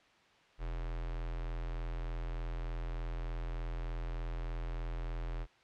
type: tone with notch filter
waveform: square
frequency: 41.66 Hz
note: E1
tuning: 19 cents sharp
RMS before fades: -38 dBFS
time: 0.58-5.47 s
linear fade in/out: 50 ms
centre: 200 Hz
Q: 1.3
effects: white hiss -64 dBFS RMS until 5.63 s + low-pass 3000 Hz 12 dB/octave